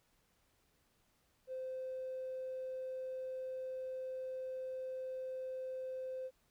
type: tone with tanh clipping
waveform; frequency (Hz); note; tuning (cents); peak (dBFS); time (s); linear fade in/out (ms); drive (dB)
triangle; 518; C5; -17; -39; 1.47-6.31; 50; 1
effects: pink hiss -75 dBFS RMS until 6.5 s